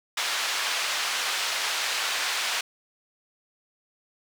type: band-pass noise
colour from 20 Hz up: white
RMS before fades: -28 dBFS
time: 0.17-2.61 s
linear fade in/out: 5 ms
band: 830 to 4400 Hz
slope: 12 dB/octave
effects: none